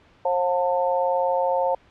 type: harmonic tone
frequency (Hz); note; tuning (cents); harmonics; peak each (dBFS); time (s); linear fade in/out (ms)
178.6; F3; +39; 3 / 4 / 5; -22 / -26 / -24; 0.25-1.75; 5
effects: pink hiss -55 dBFS RMS until 1.9 s + low-pass 3000 Hz 12 dB/octave

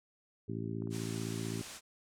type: harmonic tone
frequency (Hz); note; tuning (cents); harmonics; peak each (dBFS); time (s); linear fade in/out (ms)
55.7; A1; +22; 2 / 3 / 4 / 5 / 6 / 7; -40 / -42 / -43 / -44 / -45 / -45; 0.48-1.62; 10
type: clicks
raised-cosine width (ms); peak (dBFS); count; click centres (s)
1; -40; 4; 0.822 / 0.873 / 1.176 / 1.616
type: low-pass noise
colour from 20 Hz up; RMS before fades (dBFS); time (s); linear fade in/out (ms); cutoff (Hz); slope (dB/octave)
white; -48; 0.9-1.81; 50; 9300; 24
effects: none

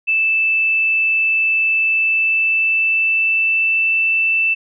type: tone with pitch glide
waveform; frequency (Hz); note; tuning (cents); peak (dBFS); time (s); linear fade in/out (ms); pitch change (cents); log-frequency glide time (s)
sine; 2638 to 2655; E7 to E7; +1 to +12; -13; 0.07-4.55; 20; +11; 1.82-3.92
effects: none

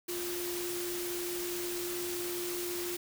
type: tone in noise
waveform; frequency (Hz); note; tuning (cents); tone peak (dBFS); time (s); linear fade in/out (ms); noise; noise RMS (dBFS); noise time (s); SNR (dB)
sine; 352; F4; +14; -36; 0.08-2.97; 10; white; -39; 0.08-2.97; 0
effects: none

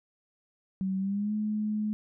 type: tone with pitch glide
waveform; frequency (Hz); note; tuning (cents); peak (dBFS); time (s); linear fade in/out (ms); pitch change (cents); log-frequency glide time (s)
sine; 190.5 to 212.6; G3 to G#3; -49 to +41; -27; 0.81-1.93; 0; +190; 0.98-1.33
effects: none

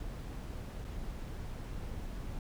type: noise with dropouts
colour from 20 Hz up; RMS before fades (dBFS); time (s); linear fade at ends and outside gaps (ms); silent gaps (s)
brown; -41; 0-2.39; 2; 0.844-0.848
effects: none

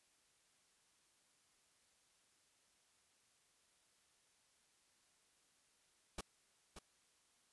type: noise with echo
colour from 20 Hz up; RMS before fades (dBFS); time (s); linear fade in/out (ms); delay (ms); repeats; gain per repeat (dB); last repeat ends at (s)
pink; -44; 6.18-6.21; 5; 580; 1; -9; 6.79
effects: white hiss -75 dBFS RMS until 7.52 s + resampled to 24000 Hz

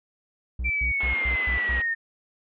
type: tone bursts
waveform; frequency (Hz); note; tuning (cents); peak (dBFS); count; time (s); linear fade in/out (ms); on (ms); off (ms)
triangle; 61.74; B1; 0; -24; 6; 0.59-1.8; 5; 110; 110
type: linear sweep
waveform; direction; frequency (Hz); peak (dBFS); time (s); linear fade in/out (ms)
sine; down; 2349 to 1816; -23; 0.64-1.95; 20
type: band-pass noise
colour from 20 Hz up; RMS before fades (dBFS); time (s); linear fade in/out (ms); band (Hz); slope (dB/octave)
white; -37; 1-1.82; 5; 190 to 3000; 48
effects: none

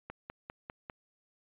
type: click train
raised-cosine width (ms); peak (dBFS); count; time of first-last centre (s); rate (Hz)
0.5; -26; 5; 0.1-0.898; 5.01
effects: resampled to 8000 Hz

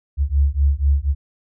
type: beating tone pair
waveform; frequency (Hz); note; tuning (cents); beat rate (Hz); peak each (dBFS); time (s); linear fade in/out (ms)
sine; 68.5 / 72.6; C#2 / D2; -20 / -19; 4.1; -17; 0.17-1.15; 50
effects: none

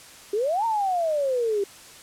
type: exponential two-way sweep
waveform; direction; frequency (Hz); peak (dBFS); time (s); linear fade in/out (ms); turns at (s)
sine; up then down; 390 to 932.3 to 390; -21; 0.33-1.64; 5; 0.65
effects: white hiss -46 dBFS RMS until 2.02 s + low-pass 10000 Hz 12 dB/octave

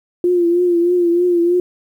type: tone with vibrato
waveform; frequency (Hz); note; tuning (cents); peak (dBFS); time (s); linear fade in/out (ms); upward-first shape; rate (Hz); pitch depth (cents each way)
sine; 349.2; F4; 0; -11; 0.24-1.6; 2; triangle; 3.2; 57
effects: 8-bit

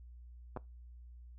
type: clicks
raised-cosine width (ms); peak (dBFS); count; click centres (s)
1; -27; 2; 0.564 / 0.572
effects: noise-tail reverb RT60 0.2 s tail -20 dB re dry + added 60 Hz sine -50 dBFS peak until 1.38 s

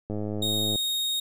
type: click train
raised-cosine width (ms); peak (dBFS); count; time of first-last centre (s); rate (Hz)
2; -19; 70; 0.1-0.757; 105
type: tone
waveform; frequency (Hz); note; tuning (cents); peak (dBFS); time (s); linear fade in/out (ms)
40% pulse; 3729; A#7; 0; -24; 0.42-1.2; 5
effects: none

